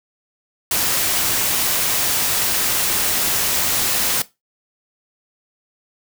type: noise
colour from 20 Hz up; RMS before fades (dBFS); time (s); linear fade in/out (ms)
white; -19; 0.71-4.22; 2
effects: noise-tail reverb RT60 0.2 s tail -17 dB re dry

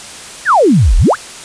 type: exponential two-way sweep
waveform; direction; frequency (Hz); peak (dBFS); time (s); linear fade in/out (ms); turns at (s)
sine; down then up; 1953 to 34.65 to 1953; -5; 0.45-1.16; 50; 0.97
effects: white hiss -30 dBFS RMS until 1.44 s + resampled to 22050 Hz

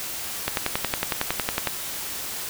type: click train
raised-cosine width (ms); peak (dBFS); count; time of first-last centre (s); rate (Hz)
0.3; -6; 14; 0.48-1.673; 10.9
effects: white hiss -32 dBFS RMS until 2.49 s

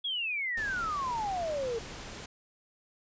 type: exponential sweep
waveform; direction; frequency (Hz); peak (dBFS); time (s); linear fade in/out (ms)
sine; down; 3400 to 444.4; -30; 0.04-1.79; 10
type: noise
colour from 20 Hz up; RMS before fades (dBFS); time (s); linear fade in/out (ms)
pink; -43; 0.57-2.26; 5
effects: resampled to 16000 Hz

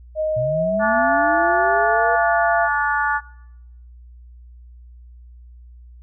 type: tone with pitch glide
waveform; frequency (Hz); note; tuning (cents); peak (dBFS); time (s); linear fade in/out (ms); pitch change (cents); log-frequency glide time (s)
sine; 622.3 to 682.6; D#5 to F5; 0 to -40; -18; 0.15-2.69; 50; +160; 0.49-1.07
type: linear sweep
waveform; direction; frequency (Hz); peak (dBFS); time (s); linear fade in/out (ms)
sine; up; 116.7 to 483.3; -24; 0.36-2.16; 10
type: harmonic tone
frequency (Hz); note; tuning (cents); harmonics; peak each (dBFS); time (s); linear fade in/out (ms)
289.8; D4; -23; 3 / 4 / 5 / 6; -22 / -24 / -21 / -25; 0.79-3.21; 50
effects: noise-tail reverb RT60 0.8 s tail -20 dB re dry + added 60 Hz sine -40 dBFS peak until 6.02 s

